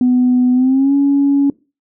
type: tone with pitch glide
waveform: sine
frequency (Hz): 249.8 to 280.4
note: B3 to C#4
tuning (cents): +20 to +20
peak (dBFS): -8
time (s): 0.01-1.5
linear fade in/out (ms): 2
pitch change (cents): +200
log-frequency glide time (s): 0.53-0.94
effects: noise-tail reverb RT60 0.3 s tail -22 dB re dry + tanh soft clip ceiling -5 dBFS